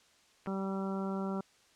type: clicks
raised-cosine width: 0.5 ms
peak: -31 dBFS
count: 2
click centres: 0.461 / 0.469 s
type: harmonic tone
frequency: 193.5 Hz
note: G3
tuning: 22 cents flat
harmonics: 1 / 2 / 3 / 4 / 5 / 6 / 7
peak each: -34 / -40 / -44 / -46 / -47 / -50 / -46 dBFS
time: 0.47-1.41 s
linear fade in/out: 5 ms
effects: white hiss -65 dBFS RMS until 1.75 s + low-pass 7000 Hz 12 dB/octave